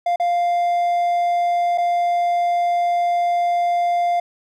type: tone with dropouts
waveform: triangle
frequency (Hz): 698.5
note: F5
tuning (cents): 0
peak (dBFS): -14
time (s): 0.06-4.2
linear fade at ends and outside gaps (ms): 5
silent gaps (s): 0.16-0.198 / 1.777-1.781
effects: none